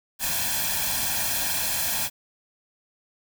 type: noise with comb filter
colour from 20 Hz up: white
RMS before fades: -26 dBFS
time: 0.19-2.1 s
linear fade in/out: 50 ms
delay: 1.2 ms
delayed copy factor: +0.75
effects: none